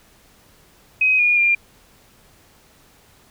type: tone with pitch steps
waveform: sine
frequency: 2525 / 2436 / 2397 Hz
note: D#7 / D#7 / D7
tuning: +25 / -37 / +35 cents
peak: -13 dBFS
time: 1.01-1.55 s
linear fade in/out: 5 ms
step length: 180 ms
effects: pink hiss -53 dBFS RMS until 3.3 s